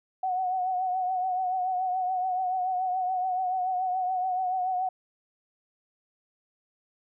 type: tone with vibrato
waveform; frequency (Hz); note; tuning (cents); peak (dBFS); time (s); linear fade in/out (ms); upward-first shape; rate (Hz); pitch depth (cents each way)
sine; 740; F#5; 0; -25; 0.23-4.89; 5; triangle; 7; 54
effects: none